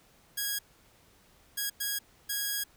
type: tone bursts at uneven times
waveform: 5% pulse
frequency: 1648 Hz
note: G#6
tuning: 14 cents flat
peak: -19 dBFS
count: 4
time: 0.37-0.59 / 1.57-1.7 / 1.8-1.99 / 2.29-2.64 s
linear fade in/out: 10 ms
effects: pink hiss -62 dBFS RMS until 2.76 s